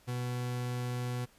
40% pulse tone, 123.47 Hz, B2, in tune, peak -32 dBFS, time 0.07-1.26 s, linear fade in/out 20 ms, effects pink hiss -63 dBFS RMS until 1.38 s + resampled to 32000 Hz

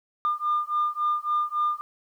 sine beating tone pair, 1203 / 1206.6 Hz, D6 / D6, +41 / +46 cents, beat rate 3.6 Hz, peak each -25 dBFS, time 0.25-1.81 s, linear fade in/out 0 ms, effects tanh soft clip ceiling -17 dBFS + 10-bit

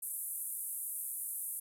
white band-pass noise, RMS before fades -40 dBFS, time 0.02-1.6 s, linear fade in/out 10 ms, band 9100 to 13000 Hz, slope 48 dB/octave, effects none

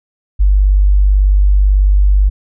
sine tone, 49.09 Hz, G1, 3 cents sharp, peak -6 dBFS, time 0.39-2.3 s, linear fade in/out 20 ms, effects none

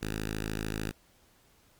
5% pulse tone with notch filter, 53.4 Hz, G#1, 49 cents sharp, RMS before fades -35 dBFS, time 0.01-0.92 s, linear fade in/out 20 ms, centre 630 Hz, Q 1, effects pink hiss -64 dBFS RMS until 1.79 s + Opus 48 kbps

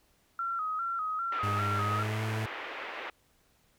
sine tone with vibrato, 1311 Hz, E6, 10 cents flat, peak -30 dBFS, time 0.39-2.03 s, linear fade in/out 2 ms, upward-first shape square, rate 2.5 Hz, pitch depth 67 cents each way
white band-pass noise, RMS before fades -40 dBFS, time 1.32-3.1 s, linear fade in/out 2 ms, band 340 to 2500 Hz, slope 24 dB/octave
40% pulse tone with pitch glide, 102 to 109.32 Hz, G#2 to A2, -31 to -11 cents, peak -30 dBFS, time 1.43-2.46 s, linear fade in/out 5 ms, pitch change +120 cents, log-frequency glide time 1.8-2.2 s
effects pink hiss -68 dBFS RMS until 3.78 s

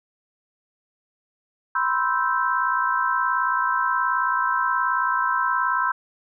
sine chord, C major seventh, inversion third, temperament equal with one note detuned, 987.8 / 1046.5 / 1318.5 / 1556.3 Hz, B5 / C6 / E6 / G6, 0 / 0 / 0 / -13 cents, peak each -25 dBFS, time 1.75-5.92 s, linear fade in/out 5 ms, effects none

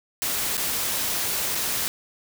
white noise with dropouts, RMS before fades -26 dBFS, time 0.22-1.88 s, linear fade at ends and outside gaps 0 ms, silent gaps 0.569-0.578 / 1.549-1.553 s, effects none

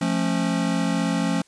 square chord, F augmented, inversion none, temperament just, 174.61 / 218.3 / 272.8 Hz, F3 / A3 / C#4, 0 / -13 / -28 cents, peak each -25 / -27 / -26 dBFS, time 0.01-1.42 s, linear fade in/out 5 ms, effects white hiss -59 dBFS RMS until 1.47 s + resampled to 22050 Hz

